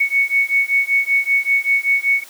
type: beating tone pair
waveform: sine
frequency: 2217 / 2222.2 Hz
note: C#7 / C#7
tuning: 0 / +4 cents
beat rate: 5.2 Hz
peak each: -17 dBFS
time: 0-2.24 s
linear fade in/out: 10 ms
effects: white hiss -42 dBFS RMS until 2.29 s + high-pass 300 Hz 12 dB/octave